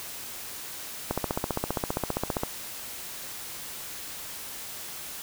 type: click train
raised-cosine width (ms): 1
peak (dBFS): -12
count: 21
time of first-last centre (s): 1.11-2.435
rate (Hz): 15.1
effects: white hiss -39 dBFS RMS until 5.22 s